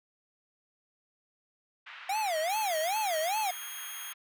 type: band-pass noise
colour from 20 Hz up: pink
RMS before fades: -47 dBFS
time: 1.86-4.14 s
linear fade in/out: 10 ms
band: 1200 to 3000 Hz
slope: 24 dB/octave
type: tone with vibrato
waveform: square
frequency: 738 Hz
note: F#5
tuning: 5 cents flat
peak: -29 dBFS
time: 2.09-3.51 s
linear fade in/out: 5 ms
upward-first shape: sine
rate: 2.5 Hz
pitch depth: 300 cents each way
type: tone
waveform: 5% pulse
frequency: 3251 Hz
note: G#7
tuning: 38 cents flat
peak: -31 dBFS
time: 2.49-4.13 s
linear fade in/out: 10 ms
effects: none